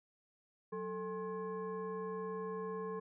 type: tone with frequency modulation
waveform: sine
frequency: 441.1 Hz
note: A4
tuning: 4 cents sharp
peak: -38 dBFS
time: 0.72-3 s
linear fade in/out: 10 ms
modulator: 625 Hz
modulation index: 0.93
effects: none